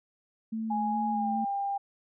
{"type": "tone with vibrato", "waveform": "sine", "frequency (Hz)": 220, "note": "A3", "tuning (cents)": 0, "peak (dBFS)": -30, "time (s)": [0.52, 1.45], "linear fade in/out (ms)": 10, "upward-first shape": "square", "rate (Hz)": 2.4, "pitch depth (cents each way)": 17}
{"type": "tone with pitch glide", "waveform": "sine", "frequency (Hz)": [830.6, 797.7], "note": ["G#5", "G5"], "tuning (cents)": [0, 30], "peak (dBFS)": -28, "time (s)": [0.7, 1.78], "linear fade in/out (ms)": 10, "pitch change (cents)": -70, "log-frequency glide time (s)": [1.1, 1.3]}
{"effects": []}